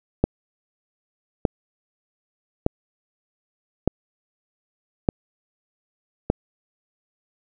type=click train; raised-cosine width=2 ms; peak=-3 dBFS; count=6; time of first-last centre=0.24-6.301 s; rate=0.825 Hz; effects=none